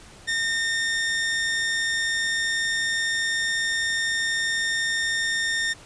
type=tone; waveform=sawtooth; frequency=1824 Hz; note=A#6; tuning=38 cents flat; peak=-19 dBFS; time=0.27-5.74 s; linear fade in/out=20 ms; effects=pink hiss -47 dBFS RMS until 5.85 s + resampled to 22050 Hz